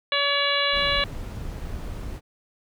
harmonic tone, 568 Hz, C#5, 42 cents sharp, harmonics 1 / 2 / 3 / 4 / 5 / 6 / 7, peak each -28 / -28 / -28 / -28 / -28 / -28 / -28 dBFS, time 0.12-1.04 s, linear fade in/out 2 ms
brown noise, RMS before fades -33 dBFS, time 0.72-2.21 s, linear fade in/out 50 ms
effects none

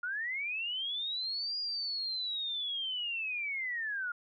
sine linear two-way sweep, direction up then down, 1396.9 to 4875 to 1396.9 Hz, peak -33 dBFS, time 0.03-4.12 s, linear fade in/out 5 ms, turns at 1.58 s, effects none

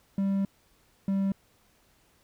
triangle tone pair in turn, 196 / 195.14 Hz, G3 / G3, 0 / -8 cents, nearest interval unison, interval 8 cents, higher first, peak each -22 dBFS, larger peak neither, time 0.18-0.45 / 1.08-1.32 s, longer first, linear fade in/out 2 ms, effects pink hiss -65 dBFS RMS until 2.23 s

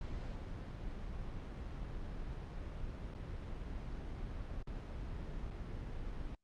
brown noise with dropouts, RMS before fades -43 dBFS, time 0.01-6.35 s, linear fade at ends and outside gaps 2 ms, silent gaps 3.139-3.148 / 4.627-4.671 / 5.503-5.508 s, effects low-pass 5000 Hz 12 dB/octave + Opus 48 kbps

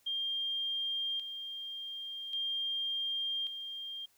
sine tone with tremolo, 3200 Hz, G7, 35 cents sharp, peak -32 dBFS, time 0.06-4.06 s, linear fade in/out 10 ms, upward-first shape square, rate 0.44 Hz, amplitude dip 55%, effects white hiss -69 dBFS RMS until 4.17 s

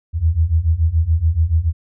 sine beating tone pair, 77.7 / 84.7 Hz, D#2 / E2, -2 / +48 cents, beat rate 7 Hz, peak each -17 / -15 dBFS, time 0.13-1.73 s, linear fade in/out 50 ms, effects none

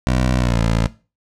15% pulse tone with pitch glide, 63 to 56.13 Hz, B1 to A1, +35 to +35 cents, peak -9 dBFS, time 0.07-0.87 s, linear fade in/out 0 ms, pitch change -200 cents, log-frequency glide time 0.37-0.6 s, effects noise-tail reverb RT60 0.3 s tail -17 dB re dry + low-pass 8000 Hz 12 dB/octave

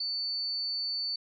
sine tone, 4500 Hz, C#8, 25 cents sharp, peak -30 dBFS, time 0-1.16 s, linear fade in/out 5 ms, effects none

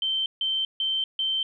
sine tone bursts, 3111 Hz, G7, 14 cents flat, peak -23 dBFS, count 4, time 0.02-1.43 s, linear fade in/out 2 ms, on 240 ms, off 150 ms, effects none

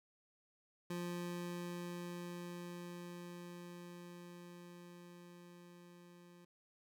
25% pulse tone with level ramp, 175 Hz, F3, 4 cents sharp, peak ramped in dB -36 to -55 dBFS, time 0.9-6.45 s, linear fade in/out 5 ms, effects none

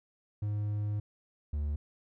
triangle tone pair in turn, 104.3 / 73.57 Hz, G#2 / D2, +8 / +4 cents, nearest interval tritone, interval 604 cents, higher first, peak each -28 dBFS, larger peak neither, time 0.42-1 / 1.53-1.76 s, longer first, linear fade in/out 5 ms, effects none

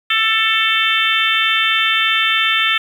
harmonic tone, 443.2 Hz, A4, 13 cents sharp, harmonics 3 / 4 / 5 / 6 / 7 / 8, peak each -20 / -20 / -20 / -20 / -20 / -20 dBFS, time 0.1-2.78 s, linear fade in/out 5 ms, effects 7-bit

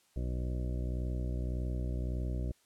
harmonic tone, 61.74 Hz, B1, in tune, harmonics 1 / 2 / 3 / 4 / 5 / 6 / 8 / 9 / 10, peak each -33 / -39 / -45 / -47 / -47 / -49 / -53 / -54 / -53 dBFS, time 0.16-2.52 s, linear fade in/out 5 ms, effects white hiss -69 dBFS RMS until 2.65 s + low-pass 11000 Hz 12 dB/octave

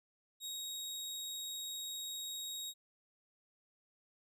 25% pulse tone, 3775 Hz, A#7, 21 cents sharp, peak -37 dBFS, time 0.4-2.74 s, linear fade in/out 50 ms, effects none

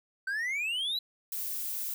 triangle exponential sweep, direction up, 1521 to 4035 Hz, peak -28 dBFS, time 0.27-0.99 s, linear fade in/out 5 ms
violet noise, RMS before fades -35 dBFS, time 1.32-1.94 s, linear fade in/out 2 ms
effects none

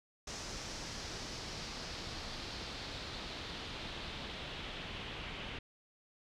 pink noise with low-pass filter sweep, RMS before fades -44 dBFS, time 0.27-5.59 s, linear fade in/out 5 ms, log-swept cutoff 6000 to 3000 Hz, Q 2.5, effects none

